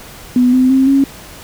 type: tone with pitch steps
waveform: sine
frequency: 248.3 / 256.6 / 265.2 / 274.1 Hz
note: B3 / C4 / C4 / C#4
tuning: +9 / -34 / +23 / -19 cents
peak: -7 dBFS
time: 0.36-1.04 s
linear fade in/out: 2 ms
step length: 170 ms
effects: pink hiss -35 dBFS RMS until 1.43 s

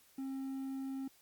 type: tone with quantisation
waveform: triangle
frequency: 268 Hz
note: C4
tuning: 42 cents sharp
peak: -36 dBFS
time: 0.18-1.08 s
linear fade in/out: 5 ms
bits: 11
effects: white hiss -66 dBFS RMS until 1.21 s + Opus 48 kbps

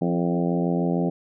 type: harmonic tone with a mistuned harmonic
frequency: 86.6 Hz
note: F2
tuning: 14 cents flat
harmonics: 2 / 3 / 4 / 5 / 6 / 7 / 8 / 9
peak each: -23 / -27 / -29 / -31 / -33 / -34 / -35 / -36 dBFS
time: 0.01-1.1 s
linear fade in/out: 10 ms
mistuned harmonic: 4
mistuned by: -22 cents
effects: none

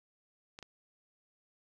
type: clicks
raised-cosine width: 0.2 ms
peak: -29 dBFS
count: 2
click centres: 0.589 / 0.627 s
effects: none

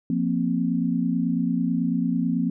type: chord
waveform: sine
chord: F suspended fourth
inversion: none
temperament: just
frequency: 174.61 / 232.8 / 261.9 Hz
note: F3 / Bb3 / C4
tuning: 0 / -2 / +2 cents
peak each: -25 dBFS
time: 0.1-2.5 s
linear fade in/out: 2 ms
effects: none

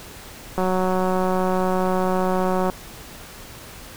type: click train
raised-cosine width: 1 ms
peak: -9 dBFS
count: 393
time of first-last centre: 0.58-2.699 s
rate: 185 Hz
effects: pink hiss -40 dBFS RMS until 3.96 s

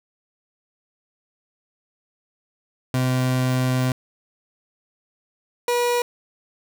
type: tone pair in turn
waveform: 30% pulse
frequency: 128.1 / 483.6 Hz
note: C3 / B4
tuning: -36 / -36 cents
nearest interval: octave + major seventh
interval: 2300 cents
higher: second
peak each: -16 dBFS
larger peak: neither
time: 2.94-3.92 / 5.68-6.02 s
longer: first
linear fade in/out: 2 ms
effects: none

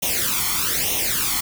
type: noise with flanger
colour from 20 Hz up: white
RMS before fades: -22 dBFS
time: 0.02-1.41 s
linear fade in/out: 10 ms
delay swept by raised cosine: 0.32 to 0.93 ms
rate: 1.1 Hz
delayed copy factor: +0.8
effects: none

